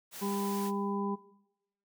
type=high-pass noise; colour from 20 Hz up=white; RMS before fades=-44 dBFS; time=0.11-0.72 s; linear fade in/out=50 ms; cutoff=180 Hz; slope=12 dB/octave
type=harmonic tone; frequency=200 Hz; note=G3; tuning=35 cents sharp; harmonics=1 / 2 / 4 / 5; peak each=-33 / -36 / -44 / -39 dBFS; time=0.21-1.16 s; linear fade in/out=20 ms
effects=noise-tail reverb RT60 0.9 s tail -19 dB re dry